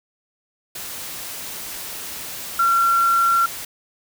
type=tone in noise; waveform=sine; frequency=1366 Hz; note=F6; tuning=39 cents flat; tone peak=-14 dBFS; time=2.59-3.46 s; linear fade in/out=5 ms; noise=white; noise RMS=-32 dBFS; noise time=0.75-3.65 s; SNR=+15 dB; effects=none